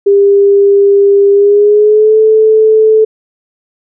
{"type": "tone with pitch glide", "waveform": "sine", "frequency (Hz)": [400.3, 436.5], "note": ["G4", "A4"], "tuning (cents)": [36, -14], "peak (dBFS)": -3, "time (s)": [0.06, 3.05], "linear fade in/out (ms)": 10, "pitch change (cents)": 150, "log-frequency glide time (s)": [1.32, 2.18], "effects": []}